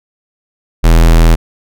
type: tone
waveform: square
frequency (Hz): 41.2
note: E1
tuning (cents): 0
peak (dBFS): -4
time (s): 0.83-1.36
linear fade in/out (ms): 20
effects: none